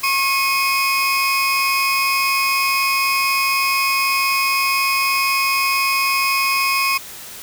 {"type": "tone pair together", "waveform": "30% pulse", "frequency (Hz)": [1088, 2510], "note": ["C#6", "D#7"], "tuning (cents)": [-33, 15], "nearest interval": "octave + major second", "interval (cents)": 1448, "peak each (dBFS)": -16, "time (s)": [0.03, 6.98], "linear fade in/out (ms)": 10, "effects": ["white hiss -35 dBFS RMS until 7.42 s"]}